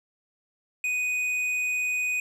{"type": "tone with tanh clipping", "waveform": "triangle", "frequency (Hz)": 2489, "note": "D#7", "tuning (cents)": 0, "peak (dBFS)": -26, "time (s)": [0.84, 2.2], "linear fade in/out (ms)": 2, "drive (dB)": 12, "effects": []}